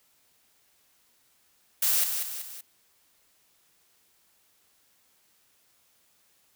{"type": "noise with echo", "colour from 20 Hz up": "blue", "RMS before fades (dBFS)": -24, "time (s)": [1.82, 2.04], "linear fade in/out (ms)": 5, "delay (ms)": 190, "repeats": 3, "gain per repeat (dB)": -6, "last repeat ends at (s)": 2.61, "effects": ["white hiss -66 dBFS RMS until 6.55 s"]}